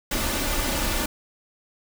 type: noise with comb filter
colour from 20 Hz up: pink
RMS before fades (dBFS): -25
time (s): 0.11-1.06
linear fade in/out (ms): 5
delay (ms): 3.4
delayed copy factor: +0.55
effects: none